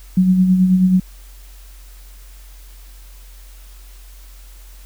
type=tone with tremolo; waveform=sine; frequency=185 Hz; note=F#3; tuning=in tune; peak=-8 dBFS; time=0.17-1 s; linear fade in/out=5 ms; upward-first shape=sine; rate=9.3 Hz; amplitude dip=45%; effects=added 45 Hz sine -37 dBFS peak until 4.85 s + white hiss -48 dBFS RMS until 4.85 s